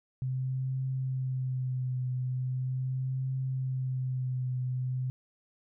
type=tone with vibrato; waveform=sine; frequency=129.2 Hz; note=C3; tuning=21 cents flat; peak=-29 dBFS; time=0.22-5.1 s; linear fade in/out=0 ms; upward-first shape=triangle; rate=0.4 Hz; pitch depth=34 cents each way; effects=none